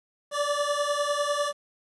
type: beating tone pair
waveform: 25% pulse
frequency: 576 / 586 Hz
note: D5 / D5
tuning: -34 / -4 cents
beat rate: 10 Hz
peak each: -24 dBFS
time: 0.31-1.53 s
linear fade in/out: 50 ms
effects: resampled to 24000 Hz + 9-bit